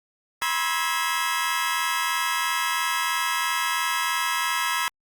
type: tone cluster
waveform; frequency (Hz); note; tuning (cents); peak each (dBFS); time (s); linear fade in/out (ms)
25% pulse; 970 / 1053 / 1303 / 1661; B5 / C6 / E6 / G#6; -31 / +11 / -20 / 0; -25; 0.42-4.88; 0
effects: Opus 48 kbps